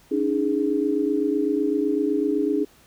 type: chord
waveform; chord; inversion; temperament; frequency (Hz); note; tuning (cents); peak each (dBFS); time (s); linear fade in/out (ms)
sine; C# suspended second; none; equal with one note detuned; 283.2 / 311.1 / 415.3; C#4 / D#4 / G#4; +37 / 0 / 0; -24; 0.11-2.65; 10
effects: pink hiss -55 dBFS RMS until 2.86 s